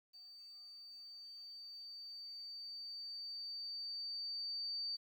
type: tone with level ramp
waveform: sine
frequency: 4604 Hz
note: D8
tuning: 35 cents flat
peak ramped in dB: -54 to -38 dBFS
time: 0.13-4.97 s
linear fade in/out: 20 ms
effects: 12-bit